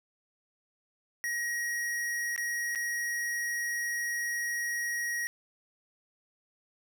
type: tone with dropouts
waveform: square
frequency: 1894 Hz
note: A#6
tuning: 27 cents sharp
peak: -31 dBFS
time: 1.24-5.27 s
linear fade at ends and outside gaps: 0 ms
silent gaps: 2.362-2.378 / 2.75-2.757 s
effects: none